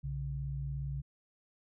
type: tone pair together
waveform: sine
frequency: 62.1 / 139.41 Hz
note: B1 / C#3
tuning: +10 / +10 cents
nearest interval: octave + major second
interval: 1400 cents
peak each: -39 / -36 dBFS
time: 0.03-1.02 s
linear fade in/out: 20 ms
effects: none